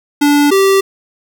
square tone pair in turn, 290 / 389.3 Hz, D4 / G4, -22 / -12 cents, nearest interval perfect fourth, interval 510 cents, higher second, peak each -8 dBFS, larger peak neither, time 0.21-0.51 / 0.51-0.81 s, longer neither, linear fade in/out 10 ms, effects none

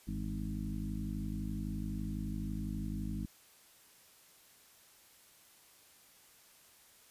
harmonic tone with a mistuned harmonic, 51.91 Hz, G#1, in tune, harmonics 1 / 2 / 3 / 4 / 5 / 6, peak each -40 / -44 / -43 / -41 / -46 / -47 dBFS, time 0.07-3.26 s, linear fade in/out 10 ms, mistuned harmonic 3, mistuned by +62 cents, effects white hiss -62 dBFS RMS until 7.1 s + resampled to 32000 Hz

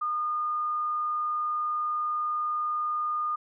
sine tone, 1220 Hz, D#6, 34 cents flat, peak -26 dBFS, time 0.01-3.36 s, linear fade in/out 10 ms, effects none

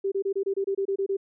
sine tone bursts, 392 Hz, G4, in tune, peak -23 dBFS, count 11, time 0.04-1.169 s, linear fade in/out 10 ms, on 79 ms, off 26 ms, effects none

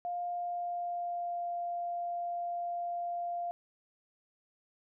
sine tone with pitch glide, 704 to 696.3 Hz, F5 to F5, +14 to -5 cents, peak -33 dBFS, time 0.05-3.51 s, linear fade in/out 0 ms, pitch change -19 cents, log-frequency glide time 0.24-1.49 s, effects none

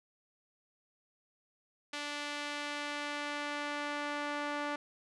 sawtooth tone with band-pass filter sweep, 292.1 Hz, D4, 9 cents flat, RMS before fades -38 dBFS, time 1.93-4.76 s, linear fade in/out 5 ms, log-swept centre 3100 to 1300 Hz, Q 0.78, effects resampled to 24000 Hz

